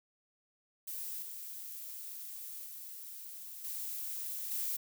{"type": "noise with level steps", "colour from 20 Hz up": "violet", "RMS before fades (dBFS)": [-41, -45, -47, -40, -36], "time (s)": [0.87, 4.77], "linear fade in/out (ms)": 10, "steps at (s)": [1.22, 2.66, 3.64, 4.51], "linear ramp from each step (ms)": 5, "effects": []}